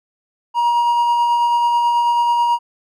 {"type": "tone with tremolo", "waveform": "triangle", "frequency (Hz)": 950, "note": "A#5", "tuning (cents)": 33, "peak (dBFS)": -10, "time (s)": [0.54, 2.59], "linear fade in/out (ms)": 50, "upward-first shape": "sine", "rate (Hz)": 9.2, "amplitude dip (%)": 25, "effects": []}